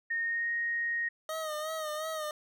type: tone with pitch glide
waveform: sine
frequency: 1844 to 1868.7 Hz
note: A#6 to A#6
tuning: -19 to +4 cents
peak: -29 dBFS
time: 0.1-1.09 s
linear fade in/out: 10 ms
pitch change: +23 cents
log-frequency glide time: 0.21-0.52 s
type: tone with vibrato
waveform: 25% pulse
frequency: 622.3 Hz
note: D#5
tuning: in tune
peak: -30 dBFS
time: 1.29-2.31 s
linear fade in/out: 2 ms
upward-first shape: sine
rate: 2.8 Hz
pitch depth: 53 cents each way
effects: none